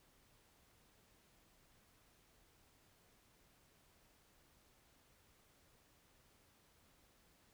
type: silence
effects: pink hiss -71 dBFS RMS until 7.53 s